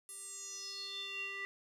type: tone with band-pass filter sweep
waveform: square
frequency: 394 Hz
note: G4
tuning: 9 cents sharp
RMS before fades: -44 dBFS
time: 0.09-1.45 s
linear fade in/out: 0 ms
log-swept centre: 10000 to 2100 Hz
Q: 7
effects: none